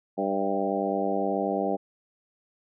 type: harmonic tone with a mistuned harmonic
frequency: 98.5 Hz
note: G2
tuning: 9 cents sharp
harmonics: 2 / 3 / 4 / 5 / 6 / 7 / 8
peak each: -32 / -32 / -32 / -32 / -32 / -32 / -32 dBFS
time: 0.17-1.77 s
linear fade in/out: 20 ms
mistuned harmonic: 7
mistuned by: -23 cents
effects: none